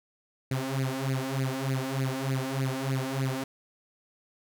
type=tone with flanger; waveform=sawtooth; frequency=133.1 Hz; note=C3; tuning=30 cents sharp; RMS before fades=-30 dBFS; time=0.51-3.44 s; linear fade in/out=5 ms; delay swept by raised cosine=0.44 to 3.64 ms; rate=3.3 Hz; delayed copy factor=+0.85; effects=none